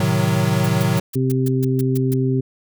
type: chord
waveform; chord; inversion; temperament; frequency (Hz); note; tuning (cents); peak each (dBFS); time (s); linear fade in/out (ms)
square; A diminished seventh; none; equal; 110 / 130.81 / 155.56 / 185; A2 / C3 / Eb3 / Gb3; 0 / 0 / 0 / 0; -22; 0-1; 5
type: noise bursts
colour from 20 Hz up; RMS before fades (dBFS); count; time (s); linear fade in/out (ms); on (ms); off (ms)
blue; -31; 10; 0.64-2.14; 5; 24; 140
type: harmonic tone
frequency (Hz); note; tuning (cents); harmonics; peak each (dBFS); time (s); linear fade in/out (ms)
130.6; C3; -3; 1 / 2 / 3; -18 / -21 / -23; 1.15-2.41; 10
effects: none